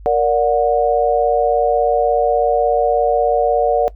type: chord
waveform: sine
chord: Bb augmented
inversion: none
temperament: just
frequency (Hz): 466.2 / 582.7 / 728.4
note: Bb4 / D5 / F#5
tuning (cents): 0 / -14 / -27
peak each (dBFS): -16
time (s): 0.06-3.88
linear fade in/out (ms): 0
effects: noise-tail reverb RT60 0.1 s tail -18 dB re dry + added 50 Hz sine -34 dBFS peak until 3.95 s